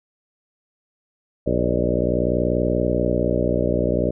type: harmonic tone with a mistuned harmonic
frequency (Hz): 60.5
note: B1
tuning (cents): -35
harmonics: 1 / 2 / 3 / 4 / 5 / 6 / 7 / 8 / 9 / 10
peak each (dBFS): -27 / -27 / -27 / -27 / -27 / -27 / -27 / -27 / -27 / -27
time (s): 1.46-4.11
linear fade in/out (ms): 10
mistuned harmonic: 9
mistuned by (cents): +51
effects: none